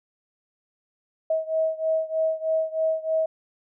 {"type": "beating tone pair", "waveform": "sine", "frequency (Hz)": [638, 641.2], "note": ["D#5", "E5"], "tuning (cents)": [43, -48], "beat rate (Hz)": 3.2, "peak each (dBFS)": [-24, -26], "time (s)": [1.3, 3.26], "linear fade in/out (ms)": 5, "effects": []}